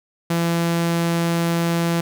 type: tone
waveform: sawtooth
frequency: 168.8 Hz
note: E3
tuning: 41 cents sharp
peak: -14 dBFS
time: 0.3-2.01 s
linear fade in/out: 5 ms
effects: none